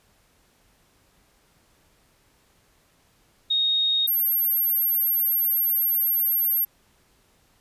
sine tone pair in turn, 3729 / 12608 Hz, A#7 / G9, 0 / +9 cents, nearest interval octave + major sixth, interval 2109 cents, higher second, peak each -19 dBFS, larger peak neither, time 3.5-4.07 / 4.07-6.65 s, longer second, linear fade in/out 10 ms, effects pink hiss -62 dBFS RMS until 7.6 s + resampled to 32000 Hz

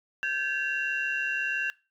sine tone cluster, 1562 / 1703 / 2743 Hz, G6 / G#6 / F7, -7 / +43 / -32 cents, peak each -29 / -31 / -30 dBFS, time 0.23-1.7 s, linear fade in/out 0 ms, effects noise-tail reverb RT60 0.3 s tail -22 dB re dry + tanh soft clip ceiling -20 dBFS

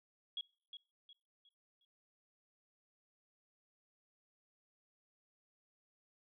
sine tone with echo, 3322 Hz, G#7, in tune, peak -38 dBFS, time 0.37-0.41 s, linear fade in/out 2 ms, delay 360 ms, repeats 4, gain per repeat -9 dB, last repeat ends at 1.85 s, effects noise-tail reverb RT60 0.5 s tail -26 dB re dry

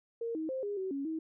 sine tone with pitch steps, 462.8 / 316.9 / 524 / 408.4 / 379 / 277.5 / 319.7 Hz, A#4 / D#4 / C5 / G#4 / F#4 / C#4 / D#4, -13 / +32 / +2 / -29 / +42 / +2 / +47 cents, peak -33 dBFS, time 0.21-1.19 s, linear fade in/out 5 ms, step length 140 ms, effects none

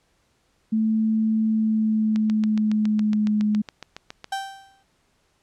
sine tone with pitch glide, 219.6 to 210.9 Hz, A3 to G#3, -3 to +27 cents, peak -18 dBFS, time 0.72-3.62 s, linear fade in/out 10 ms, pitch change -70 cents, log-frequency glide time 1.46-3.46 s
click train, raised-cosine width 0.2 ms, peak -18 dBFS, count 16, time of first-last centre 2.16-4.243 s, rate 7.2 Hz
35% pulse tone with exponential decay, 781 Hz, G5, 7 cents flat, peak -21 dBFS, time 4.32-4.83 s, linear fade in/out 5 ms, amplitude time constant 110 ms
effects pink hiss -66 dBFS RMS until 5.42 s + low-pass 9000 Hz 12 dB/octave

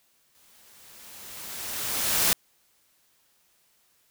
white noise with exponential growth, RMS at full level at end -21 dBFS, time 0.35-2.33 s, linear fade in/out 1 ms, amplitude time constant 430 ms, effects white hiss -66 dBFS RMS until 4.1 s

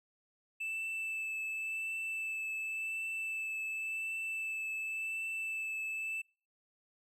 triangle tone with vibrato, 2637 Hz, E7, in tune, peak -34 dBFS, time 0.6-6.22 s, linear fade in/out 10 ms, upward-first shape triangle, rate 0.91 Hz, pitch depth 15 cents each way, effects noise-tail reverb RT60 0.4 s tail -26 dB re dry

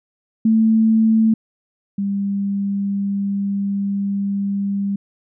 sine tone pair in turn, 221.6 / 199.15 Hz, A3 / G3, +13 / +28 cents, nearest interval major second, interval 185 cents, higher first, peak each -11 / -18 dBFS, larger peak first, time 0.45-1.34 / 1.98-4.96 s, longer second, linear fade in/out 5 ms, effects none

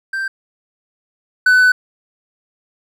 triangle tone pair in turn, 1569 / 1501.2 Hz, G6 / F#6, +1 / +25 cents, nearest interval minor second, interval 76 cents, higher first, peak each -17 / -6 dBFS, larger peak second, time 0.13-0.28 / 1.46-1.72 s, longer second, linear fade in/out 5 ms, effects none

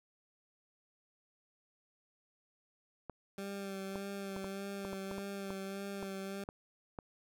clicks, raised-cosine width 1 ms, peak -28 dBFS, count 12, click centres 3.097 / 3.957 / 4.364 / 4.444 / 4.85 / 4.931 / 5.113 / 5.182 / 5.505 / 6.028 / 6.489 / 6.988 s
20% pulse tone with vibrato, 196 Hz, G3, in tune, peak -35 dBFS, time 3.38-6.44 s, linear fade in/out 2 ms, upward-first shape sine, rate 1.7 Hz, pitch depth 26 cents each way
effects none

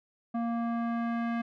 square tone with low-pass filter sweep, 233.1 Hz, A#3, in tune, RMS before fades -31 dBFS, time 0.34-1.42 s, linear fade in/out 10 ms, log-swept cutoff 960 to 1900 Hz, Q 1.4, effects none

